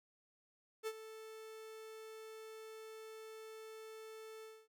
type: tone with ADSR envelope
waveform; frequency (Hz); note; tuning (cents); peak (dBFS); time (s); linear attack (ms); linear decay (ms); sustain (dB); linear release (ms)
45% pulse; 440; A4; 0; -37; 0.83-4.68; 40; 53; -13; 250
effects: none